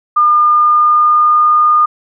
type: tone with pitch glide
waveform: sine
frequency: 1208 to 1219.2 Hz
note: D6 to D#6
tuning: +48 to -36 cents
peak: -6 dBFS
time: 0.16-1.86 s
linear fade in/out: 10 ms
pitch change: +16 cents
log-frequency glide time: 0.36-1.47 s
effects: none